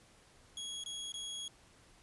sawtooth tone with dropouts, 3322 Hz, G#7, in tune, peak -37 dBFS, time 0.57-1.48 s, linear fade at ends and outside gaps 2 ms, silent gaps 0.838-0.86 / 1.121-1.14 s, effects pink hiss -63 dBFS RMS until 2.02 s + resampled to 24000 Hz

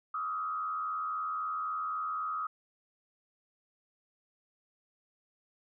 sine tone with frequency modulation, 1258 Hz, D#6, 19 cents sharp, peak -32 dBFS, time 0.14-2.47 s, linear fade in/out 5 ms, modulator 83.8 Hz, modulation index 0.8, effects none

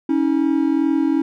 triangle tone pair together, 277.5 / 320 Hz, C#4 / D#4, +2 / +49 cents, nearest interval major second, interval 247 cents, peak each -16 dBFS, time 0.09-1.22 s, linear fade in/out 5 ms, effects none

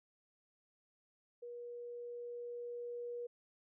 sine tone with level ramp, 480 Hz, B4, 49 cents flat, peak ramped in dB -45 to -40 dBFS, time 1.42-3.27 s, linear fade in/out 10 ms, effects none

